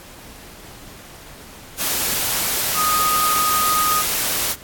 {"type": "tone in noise", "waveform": "sine", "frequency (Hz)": 1243, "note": "D#6", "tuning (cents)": -2, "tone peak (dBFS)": -17, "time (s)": [2.74, 4.04], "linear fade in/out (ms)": 50, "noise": "white", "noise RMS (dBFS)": -21, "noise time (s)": [1.77, 4.56], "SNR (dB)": 1, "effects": ["pink hiss -41 dBFS RMS until 4.63 s", "AAC 64 kbps"]}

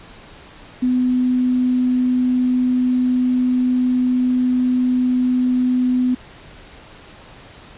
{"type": "tone with quantisation", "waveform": "sine", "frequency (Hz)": 251.5, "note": "B3", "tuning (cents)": 32, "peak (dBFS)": -14, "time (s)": [0.82, 6.15], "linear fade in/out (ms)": 10, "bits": 7, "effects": ["pink hiss -42 dBFS RMS until 7.77 s", "resampled to 8000 Hz"]}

